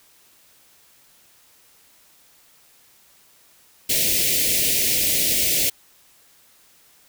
white band-stop noise, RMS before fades -20 dBFS, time 3.89-5.7 s, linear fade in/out 10 ms, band 630 to 2000 Hz, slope 48 dB/octave, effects white hiss -55 dBFS RMS until 7.08 s

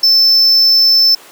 triangle tone, 5290 Hz, E8, 5 cents sharp, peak -5 dBFS, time 0.03-1.15 s, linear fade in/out 5 ms, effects pink hiss -38 dBFS RMS until 1.31 s + high-pass 400 Hz 12 dB/octave

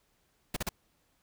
pink noise bursts, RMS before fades -32 dBFS, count 3, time 0.54-0.691 s, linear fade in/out 5 ms, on 25 ms, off 38 ms, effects pink hiss -72 dBFS RMS until 1.22 s

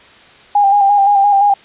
sine tone with vibrato, 805 Hz, G5, 46 cents sharp, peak -7 dBFS, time 0.55-1.54 s, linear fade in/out 5 ms, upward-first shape square, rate 5.8 Hz, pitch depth 32 cents each way, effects white hiss -42 dBFS RMS until 1.64 s + resampled to 8000 Hz

